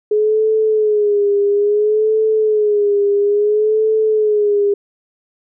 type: tone with vibrato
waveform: sine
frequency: 420.4 Hz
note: G#4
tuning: 21 cents sharp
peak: -11 dBFS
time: 0.11-4.74 s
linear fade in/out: 5 ms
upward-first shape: sine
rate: 0.59 Hz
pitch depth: 67 cents each way
effects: none